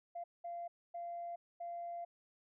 sine tone bursts at uneven times, 690 Hz, F5, 21 cents flat, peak -40 dBFS, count 4, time 0.15-0.24 / 0.44-0.68 / 0.94-1.36 / 1.6-2.05 s, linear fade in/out 10 ms, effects tanh soft clip ceiling -36 dBFS

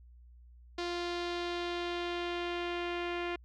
sawtooth tone with low-pass filter sweep, 348.8 Hz, F4, 2 cents flat, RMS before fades -36 dBFS, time 0.78-3.36 s, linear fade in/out 5 ms, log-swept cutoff 4500 to 2600 Hz, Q 2.1, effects added 60 Hz sine -53 dBFS peak until 3.44 s

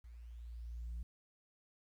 sine tone with level ramp, 58.27 Hz, A#1, in tune, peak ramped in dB -51 to -37 dBFS, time 0.04-1.03 s, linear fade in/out 5 ms, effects tanh soft clip ceiling -39 dBFS + 12-bit

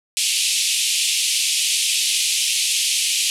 pink band-pass noise, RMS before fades -20 dBFS, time 0.17-3.3 s, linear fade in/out 0 ms, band 2500 to 11000 Hz, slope 48 dB/octave, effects none

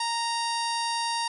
harmonic tone with a mistuned harmonic, 930 Hz, A#5, 4 cents flat, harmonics 1 / 2 / 3 / 4 / 5 / 6 / 7 / 8 / 9 / 10, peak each -28 / -37 / -38 / -37 / -34 / -38 / -46 / -49 / -46 / -40 dBFS, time 0-1.28 s, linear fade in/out 5 ms, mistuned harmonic 9, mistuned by +58 cents, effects none

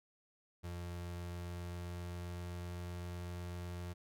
35% pulse tone with pitch glide, 87.2 to 87.96 Hz, F2 to F2, -2 to +13 cents, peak -40 dBFS, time 0.63-3.94 s, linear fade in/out 20 ms, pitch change +15 cents, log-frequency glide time 0.9-2.83 s, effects none

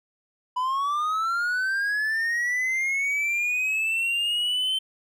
triangle linear sweep, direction up, 987.8 to 3099 Hz, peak -21 dBFS, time 0.56-4.79 s, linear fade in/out 10 ms, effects none

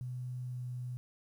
sine tone with pitch glide, 125.4 to 124.32 Hz, B2 to B2, +27 to +12 cents, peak -37 dBFS, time 0.01-0.97 s, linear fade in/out 0 ms, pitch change -15 cents, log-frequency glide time 0.44-0.63 s, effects 11-bit

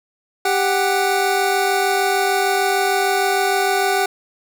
25% pulse tone pair together, 394.1 / 741.6 Hz, G4 / F#5, +9 / +4 cents, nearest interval major seventh, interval 1095 cents, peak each -15 dBFS, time 0.45-4.06 s, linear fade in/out 5 ms, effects none

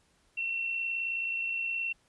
sine tone with amplitude modulation, 2712 Hz, E7, 49 cents sharp, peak -28 dBFS, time 0.37-1.93 s, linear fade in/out 10 ms, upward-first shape sine, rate 59 Hz, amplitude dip 40%, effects pink hiss -68 dBFS RMS until 2.08 s + resampled to 24000 Hz

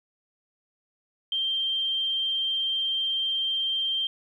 sine tone, 3158 Hz, G7, 12 cents sharp, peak -24 dBFS, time 1.32-4.07 s, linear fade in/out 2 ms, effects 10-bit

